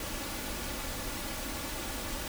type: noise with comb filter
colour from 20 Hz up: pink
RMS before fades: -37 dBFS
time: 0-2.28 s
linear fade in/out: 2 ms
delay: 3.5 ms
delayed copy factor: +0.5
effects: none